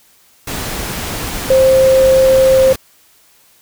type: tone in noise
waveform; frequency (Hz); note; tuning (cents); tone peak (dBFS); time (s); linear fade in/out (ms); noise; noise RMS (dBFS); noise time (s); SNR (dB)
sine; 527; C5; +12; -6; 1.5-2.73; 5; pink; -22; 0.47-2.76; +13
effects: white hiss -50 dBFS RMS until 3.61 s